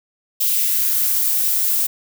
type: noise with high-pass filter sweep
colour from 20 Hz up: violet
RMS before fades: -18 dBFS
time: 0.4-1.87 s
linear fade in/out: 10 ms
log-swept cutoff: 3100 to 290 Hz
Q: 1.8
effects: none